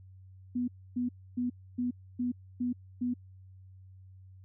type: tone bursts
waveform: sine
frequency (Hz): 245.7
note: B3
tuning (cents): -9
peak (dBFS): -28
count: 7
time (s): 0.55-3.14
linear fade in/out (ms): 10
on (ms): 130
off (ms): 280
effects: added 94 Hz sine -50 dBFS peak until 4.44 s